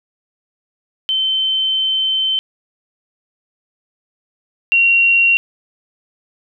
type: tone pair in turn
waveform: sine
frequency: 3085 / 2748 Hz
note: G7 / F7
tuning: -28 / -29 cents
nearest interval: major second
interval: 201 cents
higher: first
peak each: -14 / -9 dBFS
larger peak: second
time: 1.09-2.39 / 4.72-5.37 s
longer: first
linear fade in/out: 0 ms
effects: none